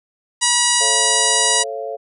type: harmonic tone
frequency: 965 Hz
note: B5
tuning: 40 cents flat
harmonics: 1 / 2 / 3 / 4 / 5 / 6 / 7 / 8 / 9 / 10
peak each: -23 / -23 / -23 / -23 / -23 / -23 / -23 / -23 / -23 / -23 dBFS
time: 0.41-1.64 s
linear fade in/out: 20 ms
type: chord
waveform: sine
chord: A augmented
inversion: none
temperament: just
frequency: 440 / 550 / 687.5 Hz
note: A4 / C#5 / E#5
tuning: 0 / -14 / -27 cents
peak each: -28 / -28 / -28 dBFS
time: 0.8-1.97 s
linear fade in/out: 20 ms
effects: none